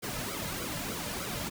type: noise with flanger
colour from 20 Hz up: pink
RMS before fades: -36 dBFS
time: 0.02-1.5 s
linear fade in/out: 20 ms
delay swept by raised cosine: 1.1 to 2.7 ms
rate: 3.3 Hz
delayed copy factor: -0.8
effects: none